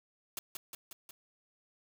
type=noise with echo; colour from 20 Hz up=white; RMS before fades=-39 dBFS; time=0.37-0.39 s; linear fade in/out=2 ms; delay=180 ms; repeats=4; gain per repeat=-3 dB; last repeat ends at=1.11 s; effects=none